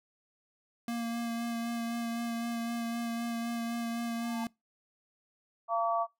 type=tone with vibrato; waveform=square; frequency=233.1 Hz; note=A#3; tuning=in tune; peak=-33 dBFS; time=0.88-4.47 s; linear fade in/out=2 ms; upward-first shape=sine; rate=3.9 Hz; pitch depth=15 cents each way
type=tone with exponential growth; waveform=triangle; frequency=888 Hz; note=A5; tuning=16 cents sharp; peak=-35 dBFS; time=4.03-4.44 s; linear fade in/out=2 ms; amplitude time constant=87 ms
type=harmonic tone; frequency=228.5 Hz; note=A#3; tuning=34 cents flat; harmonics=3 / 4 / 5; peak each=-30 / -35 / -31 dBFS; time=5.68-6.07 s; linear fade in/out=50 ms
effects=noise-tail reverb RT60 0.2 s tail -23 dB re dry